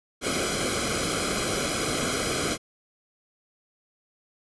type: noise with comb filter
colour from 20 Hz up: pink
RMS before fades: -27 dBFS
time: 0.21-2.58 s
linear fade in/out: 50 ms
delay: 1.1 ms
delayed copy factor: -0.85
effects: resampled to 24000 Hz